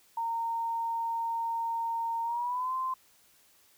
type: tone with pitch glide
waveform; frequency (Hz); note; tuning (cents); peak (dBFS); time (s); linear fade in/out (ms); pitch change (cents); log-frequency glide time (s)
sine; 920 to 1038.6; A#5 to C6; -23 to -13; -29; 0.17-2.94; 5; +210; 2.23-2.74
effects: white hiss -63 dBFS RMS until 3.77 s